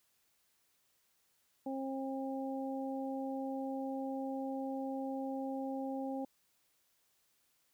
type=harmonic tone; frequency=268 Hz; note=C4; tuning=42 cents sharp; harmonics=1 / 2 / 3; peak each=-38 / -42 / -44 dBFS; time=1.66-6.25 s; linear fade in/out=5 ms; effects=white hiss -75 dBFS RMS until 7.73 s